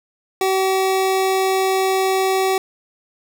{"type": "tone", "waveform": "25% pulse", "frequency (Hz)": 380.9, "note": "G4", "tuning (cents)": -50, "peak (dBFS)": -12, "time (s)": [0.41, 2.58], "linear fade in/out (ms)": 2, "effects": []}